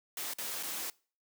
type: noise with dropouts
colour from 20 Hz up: white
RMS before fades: -38 dBFS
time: 0.17-0.9 s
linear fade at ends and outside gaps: 2 ms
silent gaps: 0.336-0.384 / 0.629-0.632 s
effects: noise-tail reverb RT60 0.4 s tail -24 dB re dry + high-pass 200 Hz 12 dB/octave